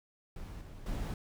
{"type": "noise with level steps", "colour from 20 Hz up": "brown", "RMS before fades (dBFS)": [-44, -48, -36], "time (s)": [0.36, 1.14], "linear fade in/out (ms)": 2, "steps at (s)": [0.61, 0.86], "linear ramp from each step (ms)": 5, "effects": []}